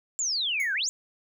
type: exponential two-way sweep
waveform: sine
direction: down then up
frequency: 7459 to 1495 to 7459 Hz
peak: -25 dBFS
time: 0.19-0.89 s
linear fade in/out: 0 ms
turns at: 0.74 s
type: tone with exponential decay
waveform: square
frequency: 2217 Hz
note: C#7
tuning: in tune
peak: -28 dBFS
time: 0.6-0.78 s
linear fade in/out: 1 ms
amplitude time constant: 38 ms
effects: none